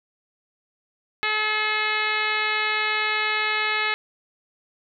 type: harmonic tone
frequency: 428.5 Hz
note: A4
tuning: 46 cents flat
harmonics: 1 / 2 / 3 / 4 / 5 / 6 / 7 / 8 / 9 / 10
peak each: -35 / -32 / -29 / -28 / -26 / -29 / -35 / -36 / -34 / -37 dBFS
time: 1.23-3.94 s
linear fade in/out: 0 ms
effects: none